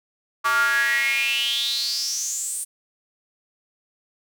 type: tone with high-pass filter sweep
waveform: square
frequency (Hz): 127.4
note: C3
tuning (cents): -46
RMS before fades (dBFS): -23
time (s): 0.44-2.65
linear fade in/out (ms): 20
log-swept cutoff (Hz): 1200 to 9200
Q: 8.5
effects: none